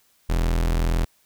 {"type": "tone", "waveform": "40% pulse", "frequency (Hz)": 41.69, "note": "E1", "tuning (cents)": 20, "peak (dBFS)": -18, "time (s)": [0.29, 1.05], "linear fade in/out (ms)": 10, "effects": ["white hiss -62 dBFS RMS until 1.25 s"]}